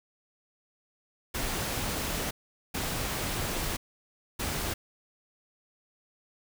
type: noise bursts at uneven times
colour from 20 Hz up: pink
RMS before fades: -32 dBFS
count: 3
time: 1.34-2.31 / 2.74-3.77 / 4.39-4.74 s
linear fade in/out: 10 ms
effects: none